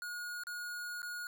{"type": "tone with dropouts", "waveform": "square", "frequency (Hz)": 1442, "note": "F#6", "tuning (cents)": -45, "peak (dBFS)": -40, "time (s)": [0.02, 1.27], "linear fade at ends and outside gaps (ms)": 1, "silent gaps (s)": [[0.436, 0.469], [1.019, 1.029]], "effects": ["13-bit"]}